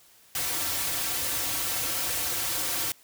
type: noise with comb filter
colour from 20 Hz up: white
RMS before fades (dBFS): -29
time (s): 0.35-2.92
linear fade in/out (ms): 2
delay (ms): 4.8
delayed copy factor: -0.9
effects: white hiss -57 dBFS RMS until 3.03 s